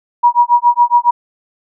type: tone with tremolo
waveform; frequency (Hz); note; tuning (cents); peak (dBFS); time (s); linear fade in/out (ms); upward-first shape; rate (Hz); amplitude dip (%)
sine; 960; B5; -49; -4; 0.23-1.11; 10; sine; 7.2; 100
effects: none